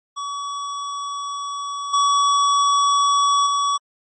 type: tone with level steps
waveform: square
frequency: 1134 Hz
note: C#6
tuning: 39 cents sharp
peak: -26 / -15 / -18 dBFS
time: 0.16-3.78 s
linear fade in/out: 20 ms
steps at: 1.93 / 3.46 s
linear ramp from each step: 10 ms
effects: MP3 32 kbps